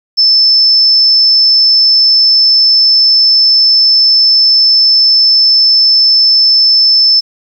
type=tone; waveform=sine; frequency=5274 Hz; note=E8; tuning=in tune; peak=-4 dBFS; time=0.17-7.21 s; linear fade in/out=20 ms; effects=7-bit